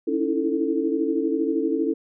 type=tone cluster; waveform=sine; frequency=277.3 / 319.6 / 332.2 / 442.9 Hz; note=C#4 / D#4 / E4 / A4; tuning=+1 / +47 / +13 / +11 cents; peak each=-26 dBFS; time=0.07-1.94 s; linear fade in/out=10 ms; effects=none